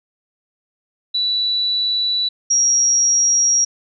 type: tone pair in turn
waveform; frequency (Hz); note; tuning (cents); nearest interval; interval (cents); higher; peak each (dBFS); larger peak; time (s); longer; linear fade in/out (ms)
sine; 3951 / 5657; B7 / F8; 0 / +21; tritone; 621; second; -16 / -12; second; 1.14-2.29 / 2.5-3.65; neither; 10
effects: none